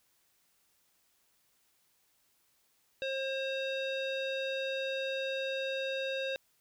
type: tone with low-pass filter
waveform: square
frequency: 535 Hz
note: C5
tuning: 38 cents sharp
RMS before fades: -35 dBFS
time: 3.02-6.36 s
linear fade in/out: 0 ms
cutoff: 3400 Hz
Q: 5
effects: white hiss -72 dBFS RMS until 6.6 s